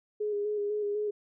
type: tone with vibrato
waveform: sine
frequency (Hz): 415.3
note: G#4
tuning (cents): 0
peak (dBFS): -28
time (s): 0.2-1.11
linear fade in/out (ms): 10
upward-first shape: square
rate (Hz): 4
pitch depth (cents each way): 24
effects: none